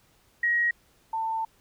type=tone pair in turn; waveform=sine; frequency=1894 / 893.8 Hz; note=A#6 / A5; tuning=+27 / +27 cents; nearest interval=octave + minor second; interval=1300 cents; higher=first; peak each=-21 / -26 dBFS; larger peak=first; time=0.43-0.71 / 1.13-1.45 s; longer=second; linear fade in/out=5 ms; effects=pink hiss -63 dBFS RMS until 1.6 s